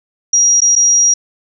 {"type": "tone with dropouts", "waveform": "sine", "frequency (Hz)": 5720, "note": "F8", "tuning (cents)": 41, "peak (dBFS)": -7, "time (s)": [0.33, 1.14], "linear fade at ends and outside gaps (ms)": 5, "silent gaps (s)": [[0.605, 0.617], [0.754, 0.761]], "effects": []}